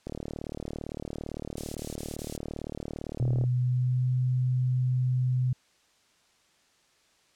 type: click train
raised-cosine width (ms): 2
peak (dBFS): -22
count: 128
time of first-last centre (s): 0.07-3.439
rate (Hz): 37.7
type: noise bursts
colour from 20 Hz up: violet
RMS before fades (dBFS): -34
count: 4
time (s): 1.57-2.365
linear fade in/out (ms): 2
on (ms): 180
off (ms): 25
type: tone with pitch glide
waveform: sine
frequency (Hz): 124.1 to 126.85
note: B2 to B2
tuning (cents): +9 to +47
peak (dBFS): -23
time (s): 3.2-5.53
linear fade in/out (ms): 5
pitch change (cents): +38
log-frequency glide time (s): 3.43-4.11
effects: white hiss -65 dBFS RMS until 7.35 s + low-pass 7000 Hz 12 dB/octave